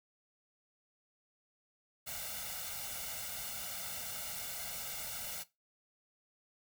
white noise with comb filter, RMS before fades -42 dBFS, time 2.06-5.44 s, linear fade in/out 20 ms, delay 1.4 ms, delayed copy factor +0.9, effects noise-tail reverb RT60 0.2 s tail -17 dB re dry

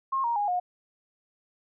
sine tone with pitch steps, 1072 / 938.6 / 821.9 / 719.6 Hz, C6 / A#5 / G#5 / F#5, +42 / +12 / -18 / -48 cents, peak -24 dBFS, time 0.12-0.6 s, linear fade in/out 10 ms, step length 120 ms, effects none

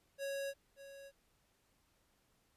square tone with echo, 553 Hz, C#5, 4 cents flat, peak -39 dBFS, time 0.18-0.54 s, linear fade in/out 50 ms, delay 580 ms, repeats 1, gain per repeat -13 dB, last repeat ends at 1.12 s, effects pink hiss -75 dBFS RMS until 2.56 s + resampled to 32000 Hz

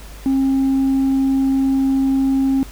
sine tone with tanh clipping, 268.8 Hz, C4, 47 cents sharp, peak -14 dBFS, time 0.26-2.63 s, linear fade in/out 0 ms, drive 1 dB, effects added 50 Hz sine -34 dBFS peak until 2.71 s + pink hiss -41 dBFS RMS until 2.71 s

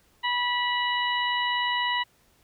harmonic tone, 977 Hz, B5, 19 cents flat, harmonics 1 / 2 / 3 / 4, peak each -27 / -28 / -30 / -35 dBFS, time 0.23-2.04 s, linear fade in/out 20 ms, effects pink hiss -63 dBFS RMS until 2.43 s

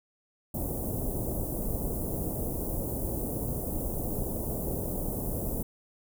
pink band-stop noise, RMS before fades -32 dBFS, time 0.54-5.63 s, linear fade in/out 5 ms, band 640 to 11000 Hz, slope 24 dB/octave, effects none

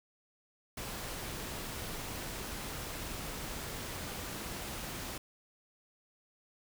pink noise, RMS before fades -41 dBFS, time 0.77-5.18 s, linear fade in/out 5 ms, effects none

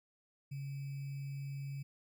sine tone with sample-and-hold, 138.59 Hz, C#3, in tune, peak -39 dBFS, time 0.51-1.83 s, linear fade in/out 10 ms, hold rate 2450 Hz, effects none

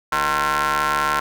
sawtooth ring-modulated tone, 146.83 Hz, D3, in tune, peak -11 dBFS, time 0.12-1.2 s, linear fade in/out 5 ms, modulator 1210 Hz, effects none

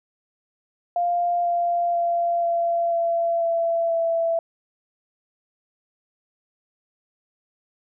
sine tone with pitch steps, 698.5 / 692.9 / 687.3 / 681.8 / 676.3 / 670.8 / 665.4 Hz, F5 / F5 / F5 / F5 / E5 / E5 / E5, 0 / -14 / -28 / -42 / +44 / +30 / +16 cents, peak -19 dBFS, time 0.96-4.39 s, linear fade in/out 2 ms, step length 490 ms, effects none

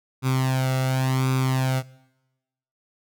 sawtooth tone with flanger, 130.81 Hz, C3, in tune, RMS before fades -22 dBFS, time 0.22-1.83 s, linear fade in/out 50 ms, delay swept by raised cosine 0.82 to 1.47 ms, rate 0.91 Hz, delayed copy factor +0.7, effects noise-tail reverb RT60 1.0 s tail -22 dB re dry

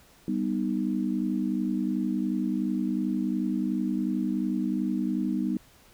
sine chord, G augmented, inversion none, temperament equal with one note detuned, 196 / 246.9 / 309.7 Hz, G3 / B3 / D#4, 0 / 0 / -8 cents, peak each -29 / -29 / -30 dBFS, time 0.28-5.57 s, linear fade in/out 2 ms, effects pink hiss -57 dBFS RMS until 5.93 s

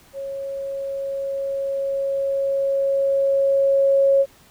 sine tone with level ramp, 549 Hz, C#5, 17 cents flat, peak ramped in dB -27 to -12 dBFS, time 0.13-4.26 s, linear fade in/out 50 ms, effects pink hiss -52 dBFS RMS until 4.5 s

